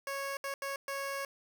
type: tone bursts at uneven times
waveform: 15% pulse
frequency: 552 Hz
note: C#5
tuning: 7 cents flat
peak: -29 dBFS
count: 4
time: 0.07-0.37 / 0.44-0.54 / 0.62-0.76 / 0.88-1.25 s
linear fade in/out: 2 ms
effects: none